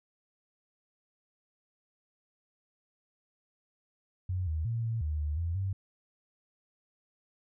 sine tone with pitch steps, 91.6 / 78.8 / 115.4 / 113.8 / 76.4 / 74.9 / 84.4 / 96.4 Hz, F#2 / D#2 / A#2 / A#2 / D#2 / D2 / E2 / G2, -17 / +23 / -17 / -41 / -31 / +35 / +41 / -28 cents, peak -29 dBFS, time 4.29-5.73 s, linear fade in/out 5 ms, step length 180 ms, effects none

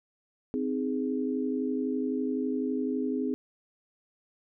sine chord, Ab major, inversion first, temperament just, 259.6 / 311.5 / 415.3 Hz, C4 / Eb4 / Ab4, -13 / +2 / 0 cents, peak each -29 / -34 / -33 dBFS, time 0.54-3.34 s, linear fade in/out 0 ms, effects none

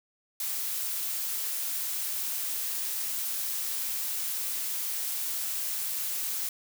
blue noise, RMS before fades -32 dBFS, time 0.4-6.49 s, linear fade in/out 2 ms, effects none

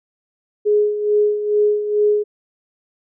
sine tone with tremolo, 418.1 Hz, G#4, 12 cents sharp, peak -11 dBFS, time 0.65-2.24 s, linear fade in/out 20 ms, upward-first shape sine, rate 2.3 Hz, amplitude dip 65%, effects none

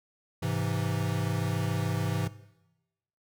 square chord, Ab augmented, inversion none, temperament equal, 103.83 / 130.81 / 164.81 Hz, Ab2 / C3 / E3, 0 / 0 / 0 cents, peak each -33 dBFS, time 0.42-2.28 s, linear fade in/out 10 ms, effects noise-tail reverb RT60 1.0 s tail -18 dB re dry

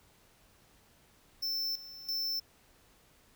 square tone with tremolo, 5330 Hz, E8, 18 cents sharp, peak -32 dBFS, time 1.42-2.4 s, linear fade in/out 10 ms, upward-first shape square, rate 1.5 Hz, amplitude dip 80%, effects pink hiss -64 dBFS RMS until 3.35 s

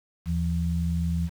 sine tone pair together, 79.7 / 169.1 Hz, D#2 / E3, +42 / +44 cents, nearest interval octave + minor second, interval 1302 cents, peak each -26 dBFS, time 0.25-1.3 s, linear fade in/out 50 ms, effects 8-bit

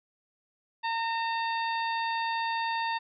harmonic tone with a mistuned harmonic, 915 Hz, A#5, 32 cents flat, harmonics 1 / 2 / 3 / 4 / 5, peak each -29 / -35 / -39 / -41 / -43 dBFS, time 0.83-2.99 s, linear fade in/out 20 ms, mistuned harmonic 3, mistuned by -37 cents, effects none

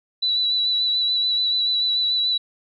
sine tone with vibrato, 3951 Hz, B7, in tune, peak -18 dBFS, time 0.22-2.38 s, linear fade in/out 10 ms, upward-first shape sine, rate 6.9 Hz, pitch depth 23 cents each way, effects none

